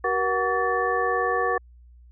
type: tone cluster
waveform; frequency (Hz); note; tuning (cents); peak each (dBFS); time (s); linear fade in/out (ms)
sine; 379.8 / 477.3 / 741 / 1136 / 1761; F#4 / A#4 / F#5 / C#6 / A6; +45 / +41 / +2 / +42 / +1; -30 / -26 / -28 / -26 / -28; 0.04-1.58; 5
effects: added 60 Hz sine -47 dBFS peak until 2.11 s